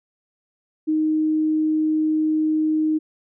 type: tone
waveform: sine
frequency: 311.1 Hz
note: D#4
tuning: in tune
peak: -17 dBFS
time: 0.87-2.99 s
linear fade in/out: 20 ms
effects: none